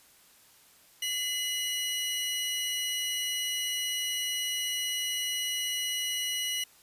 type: tone pair together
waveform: sawtooth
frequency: 2030 / 2921 Hz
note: B6 / F#7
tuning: +47 / -23 cents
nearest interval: tritone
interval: 630 cents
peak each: -34 / -27 dBFS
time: 1.02-6.64 s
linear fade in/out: 5 ms
effects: white hiss -59 dBFS RMS until 6.82 s + resampled to 32000 Hz